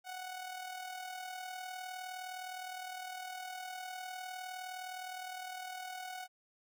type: tone with amplitude modulation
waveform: sawtooth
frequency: 740 Hz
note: F#5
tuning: in tune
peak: -36 dBFS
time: 0.04-6.28 s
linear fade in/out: 50 ms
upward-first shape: sine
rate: 39.6 Hz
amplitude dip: 50%
effects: none